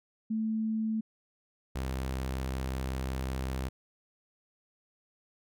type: tone pair in turn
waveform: sine / sawtooth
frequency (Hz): 220 / 65.41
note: A3 / C2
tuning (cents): 0 / 0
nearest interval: octave + major sixth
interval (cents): 2100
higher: first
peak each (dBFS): -28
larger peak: neither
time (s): 0.3-1.01 / 1.75-3.69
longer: second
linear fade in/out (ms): 10
effects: none